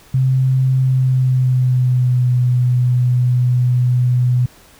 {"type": "tone with pitch glide", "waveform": "sine", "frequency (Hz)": [130.81, 124.33], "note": ["C3", "B2"], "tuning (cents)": [0, 12], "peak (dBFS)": -11, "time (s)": [0.14, 4.46], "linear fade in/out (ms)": 5, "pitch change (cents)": -88, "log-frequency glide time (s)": [0.79, 2.33], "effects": ["pink hiss -46 dBFS RMS until 4.79 s"]}